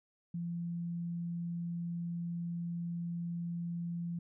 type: tone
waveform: sine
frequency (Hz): 171.1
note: F3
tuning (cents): -35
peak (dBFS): -35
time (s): 0.34-4.19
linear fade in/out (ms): 5
effects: none